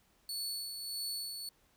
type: tone with tremolo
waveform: sawtooth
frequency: 4435 Hz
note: C#8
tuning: in tune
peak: -33 dBFS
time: 0.29-1.49 s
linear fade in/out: 2 ms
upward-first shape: sine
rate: 1.6 Hz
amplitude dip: 45%
effects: pink hiss -70 dBFS RMS until 1.76 s